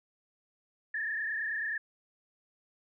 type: tone with frequency modulation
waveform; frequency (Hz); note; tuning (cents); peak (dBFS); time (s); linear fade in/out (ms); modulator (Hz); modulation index
sine; 1760; A6; 0; -31; 0.94-1.78; 5; 29.3; 2.6
effects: none